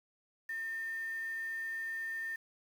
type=tone with quantisation; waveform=sine; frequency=1807 Hz; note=A6; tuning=46 cents sharp; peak=-36 dBFS; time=0.49-2.36 s; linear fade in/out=5 ms; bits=9; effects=none